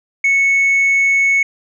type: tone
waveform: sine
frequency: 2208 Hz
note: C#7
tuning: 7 cents flat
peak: -8 dBFS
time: 0.24-1.43 s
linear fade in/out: 5 ms
effects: tanh soft clip ceiling -9 dBFS